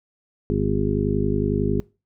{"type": "harmonic tone", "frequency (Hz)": 51, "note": "G#1", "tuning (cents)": -31, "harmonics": [1, 2, 3, 4, 5, 7, 8], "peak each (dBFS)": [-27, -27, -27, -27, -27, -27, -27], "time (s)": [0.5, 1.8], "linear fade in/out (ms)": 0, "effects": ["noise-tail reverb RT60 0.3 s tail -23 dB re dry"]}